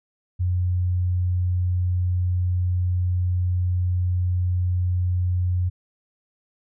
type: tone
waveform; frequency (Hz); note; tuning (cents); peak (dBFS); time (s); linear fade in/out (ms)
sine; 90; F#2; -47; -19; 0.39-5.7; 20
effects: none